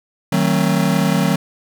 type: chord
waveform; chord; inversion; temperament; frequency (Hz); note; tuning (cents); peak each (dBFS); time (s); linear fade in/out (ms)
square; D# diminished seventh; none; just; 155.56 / 186.68 / 224 / 268.8; D#3 / F#3 / A3 / C4; 0 / +16 / +31 / +47; -20 / -18 / -22 / -23; 0.32-1.36; 5
effects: none